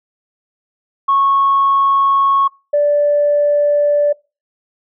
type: tone pair in turn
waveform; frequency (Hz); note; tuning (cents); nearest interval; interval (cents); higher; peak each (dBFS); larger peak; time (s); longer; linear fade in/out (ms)
sine; 1100 / 584.3; C#6 / D5; -14 / -9; major seventh; 1095; first; -9; neither; 1.08-2.48 / 2.73-4.13; neither; 10
effects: noise-tail reverb RT60 0.3 s tail -25 dB re dry + tanh soft clip ceiling -5 dBFS